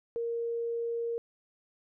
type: tone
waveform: sine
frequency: 466.2 Hz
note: A#4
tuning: in tune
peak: -30 dBFS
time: 0.16-1.18 s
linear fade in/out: 0 ms
effects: none